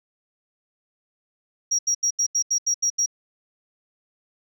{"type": "tone bursts", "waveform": "sine", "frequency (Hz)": 5680, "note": "F8", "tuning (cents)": 28, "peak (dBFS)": -17, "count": 9, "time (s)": [1.71, 3.061], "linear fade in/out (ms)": 10, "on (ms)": 79, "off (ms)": 80, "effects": ["tanh soft clip ceiling -15 dBFS"]}